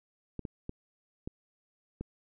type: clicks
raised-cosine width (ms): 3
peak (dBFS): -24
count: 5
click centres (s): 0.393 / 0.452 / 0.694 / 1.275 / 2.01
effects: none